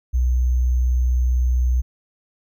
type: tone with sample-and-hold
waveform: sine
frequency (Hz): 62.2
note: B1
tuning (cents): +13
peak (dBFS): -15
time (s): 0.13-1.82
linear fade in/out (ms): 20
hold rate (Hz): 6300
effects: none